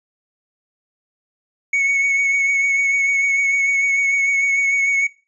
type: tone with vibrato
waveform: triangle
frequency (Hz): 2217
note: C#7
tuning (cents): 0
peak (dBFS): -13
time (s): 1.73-5.07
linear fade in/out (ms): 5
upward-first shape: triangle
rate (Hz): 6.7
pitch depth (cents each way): 25
effects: noise-tail reverb RT60 0.3 s tail -17 dB re dry + resampled to 22050 Hz